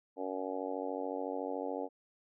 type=harmonic tone; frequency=93.8 Hz; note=F#2; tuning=24 cents sharp; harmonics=3 / 4 / 5 / 6 / 7 / 8 / 9; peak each=-41 / -45 / -40 / -42 / -45 / -45 / -45 dBFS; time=0.16-1.89 s; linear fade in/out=50 ms; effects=none